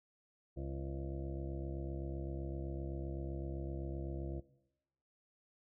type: harmonic tone with a mistuned harmonic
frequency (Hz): 67.8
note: C#2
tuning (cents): -38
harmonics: 1 / 2 / 3 / 4 / 5 / 7 / 8 / 9 / 10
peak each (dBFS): -42 / -44 / -53 / -54 / -46 / -55 / -56 / -54 / -58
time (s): 0.56-4.41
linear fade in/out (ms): 20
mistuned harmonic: 7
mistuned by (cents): +59
effects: noise-tail reverb RT60 0.9 s tail -19 dB re dry